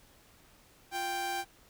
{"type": "tone pair together", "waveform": "sawtooth", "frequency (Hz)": [350, 785], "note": ["F4", "G5"], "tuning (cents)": [4, 2], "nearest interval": "octave + major second", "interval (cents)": 1398, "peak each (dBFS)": [-38, -29], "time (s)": [0.91, 1.45], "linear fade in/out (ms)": 50, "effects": ["pink hiss -61 dBFS RMS until 1.69 s"]}